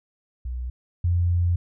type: tone pair in turn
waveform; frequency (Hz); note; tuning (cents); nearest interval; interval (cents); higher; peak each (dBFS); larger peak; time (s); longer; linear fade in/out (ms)
sine; 61.74 / 87.31; B1 / F2; 0 / 0; tritone; 600; second; -27 / -18; second; 0.45-0.7 / 1.04-1.56; second; 5
effects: none